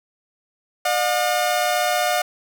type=tone pair together; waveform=sawtooth; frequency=603.6 / 719 Hz; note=D5 / F#5; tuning=+47 / -50 cents; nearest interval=minor third; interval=303 cents; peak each=-19 / -16 dBFS; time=0.85-2.22 s; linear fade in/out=5 ms; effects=none